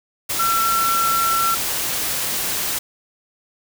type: tone in noise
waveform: sine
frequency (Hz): 1349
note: E6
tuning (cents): +40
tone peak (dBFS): -17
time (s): 0.39-1.55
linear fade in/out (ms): 10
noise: white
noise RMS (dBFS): -23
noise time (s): 0.29-2.79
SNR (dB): +3
effects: none